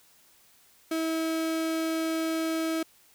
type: tone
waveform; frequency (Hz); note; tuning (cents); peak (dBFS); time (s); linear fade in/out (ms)
35% pulse; 323.1; E4; -35; -25; 0.91-2.83; 5
effects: white hiss -60 dBFS RMS until 3.14 s